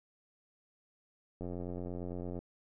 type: click train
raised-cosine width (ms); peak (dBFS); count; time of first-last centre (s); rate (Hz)
2; -28; 88; 1.41-2.39; 88.8
effects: none